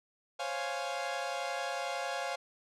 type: chord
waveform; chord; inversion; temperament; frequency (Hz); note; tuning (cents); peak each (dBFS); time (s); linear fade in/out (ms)
sawtooth; Db major seventh; third; equal; 523.3 / 554.4 / 698.5 / 830.6; C5 / Db5 / F5 / Ab5; 0 / 0 / 0 / 0; -38 / -36 / -34 / -36; 0.39-2.36; 10
effects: low-pass 7000 Hz 12 dB/octave